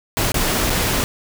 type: noise with dropouts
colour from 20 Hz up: pink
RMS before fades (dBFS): -19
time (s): 0.17-1.04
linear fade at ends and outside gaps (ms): 0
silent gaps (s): 0.319-0.343 / 0.697-0.702
effects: none